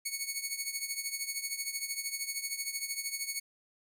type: tone with tremolo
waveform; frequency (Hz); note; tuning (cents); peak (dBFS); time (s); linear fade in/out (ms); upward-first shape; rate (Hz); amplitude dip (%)
10% pulse; 2217; C#7; 0; -22; 0.05-3.4; 10; triangle; 13; 80
effects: none